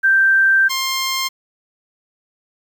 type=tone pair in turn; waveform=sine / 10% pulse; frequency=1568 / 1059.3 Hz; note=G6 / C6; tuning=0 / +21 cents; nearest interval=perfect fifth; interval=679 cents; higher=first; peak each=-10 dBFS; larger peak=neither; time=0.03-0.69 / 0.69-1.29 s; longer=first; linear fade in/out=20 ms; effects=8-bit